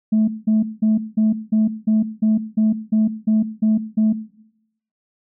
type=tone bursts; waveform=sine; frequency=217.1 Hz; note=A3; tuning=23 cents flat; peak=-11 dBFS; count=12; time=0.12-4.13 s; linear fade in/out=10 ms; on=160 ms; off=190 ms; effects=noise-tail reverb RT60 0.8 s tail -17 dB re dry + tanh soft clip ceiling -10 dBFS